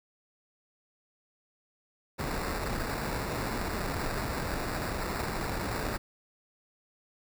pink noise with sample-and-hold, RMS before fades -33 dBFS, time 2.18-5.98 s, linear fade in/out 20 ms, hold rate 3150 Hz, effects none

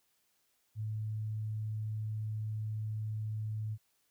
sine tone, 108.2 Hz, A2, 29 cents flat, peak -34 dBFS, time 0.75-3.78 s, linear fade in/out 50 ms, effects white hiss -75 dBFS RMS until 4.1 s

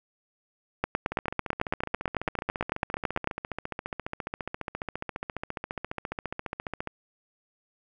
two click trains, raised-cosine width 0.5 ms, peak -17 / -10 dBFS, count 85 / 23, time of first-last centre 1.12-6.873 / 0.84-3.274 s, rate 14.6 / 9.04 Hz, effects none

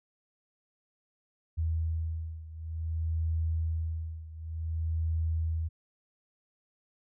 sine beating tone pair, 80.8 / 81.35 Hz, E2 / E2, -34 / -22 cents, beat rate 0.55 Hz, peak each -31 / -34 dBFS, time 1.57-5.69 s, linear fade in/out 20 ms, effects none

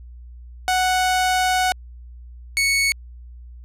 sawtooth tone pair in turn, 740 / 2217 Hz, F#5 / C#7, 0 / 0 cents, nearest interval octave + perfect fifth, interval 1900 cents, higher second, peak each -13 dBFS, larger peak neither, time 0.68-1.72 / 2.57-2.92 s, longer first, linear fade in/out 0 ms, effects added 60 Hz sine -37 dBFS peak until 3.64 s + low-pass 12000 Hz 12 dB/octave

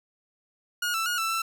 sawtooth tone with pitch steps, 1437 / 1328 / 1438 / 1328 / 1335 Hz, F6 / E6 / F#6 / E6 / E6, +49 / +12 / -50 / +12 / +22 cents, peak -22 dBFS, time 0.82-1.42 s, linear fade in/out 5 ms, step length 120 ms, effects none

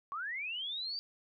sine linear sweep, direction up, 1080 to 4699 Hz, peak -36 dBFS, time 0.12-0.99 s, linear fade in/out 0 ms, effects none

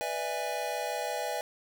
square chord, E dominant seventh, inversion second, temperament just, 494.4 / 593.3 / 659.3 / 824.1 Hz, B4 / D5 / E5 / G#5, +2 / +18 / 0 / -14 cents, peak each -39 / -38 / -38 / -36 dBFS, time 0.01-1.41 s, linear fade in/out 0 ms, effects none

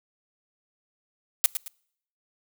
blue noise with echo, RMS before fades -18 dBFS, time 1.44-1.46 s, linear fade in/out 0 ms, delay 110 ms, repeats 2, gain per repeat -10 dB, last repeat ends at 1.68 s, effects noise-tail reverb RT60 0.7 s tail -26 dB re dry

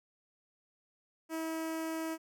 sawtooth tone with notch filter, 322.5 Hz, E4, 38 cents flat, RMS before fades -37 dBFS, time 1.29-2.18 s, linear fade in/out 50 ms, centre 3800 Hz, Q 1.6, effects none

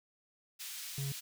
pink high-pass noise, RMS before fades -44 dBFS, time 0.59-1.21 s, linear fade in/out 20 ms, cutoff 3100 Hz, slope 12 dB/octave
triangle tone, 138.59 Hz, C#3, in tune, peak -33 dBFS, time 0.98-1.12 s, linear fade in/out 2 ms
effects none

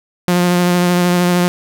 sawtooth tone with vibrato, 177.2 Hz, F3, 25 cents sharp, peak -7 dBFS, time 0.28-1.48 s, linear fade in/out 0 ms, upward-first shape triangle, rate 13 Hz, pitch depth 19 cents each way, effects none

